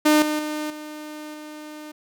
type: tone with level steps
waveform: sawtooth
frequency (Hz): 303.5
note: D#4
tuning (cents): -43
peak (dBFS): -10 / -18 / -22 / -30 / -32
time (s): 0.05-1.92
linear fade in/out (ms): 10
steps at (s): 0.22 / 0.39 / 0.7 / 1.34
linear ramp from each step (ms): 2
effects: none